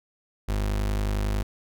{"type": "tone", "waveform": "35% pulse", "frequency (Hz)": 51, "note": "G#1", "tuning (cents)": -31, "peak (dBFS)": -22, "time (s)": [0.48, 1.43], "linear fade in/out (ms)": 10, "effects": []}